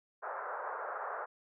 white band-pass noise, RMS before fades -40 dBFS, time 0.22-1.26 s, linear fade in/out 20 ms, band 460 to 1500 Hz, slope 48 dB/octave, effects none

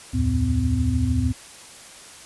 sine tone cluster, 72.5 / 85.8 / 112.2 / 254.3 Hz, D2 / F2 / A2 / C4, -22 / -30 / +34 / -49 cents, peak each -24 dBFS, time 0.13-1.33 s, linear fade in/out 20 ms, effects white hiss -43 dBFS RMS until 2.25 s + resampled to 24000 Hz

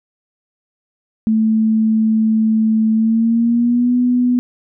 sine tone with pitch glide, 220 to 246.9 Hz, A3 to B3, 0 to 0 cents, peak -11 dBFS, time 1.27-4.39 s, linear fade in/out 0 ms, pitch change +200 cents, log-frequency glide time 2.93-3.95 s, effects none

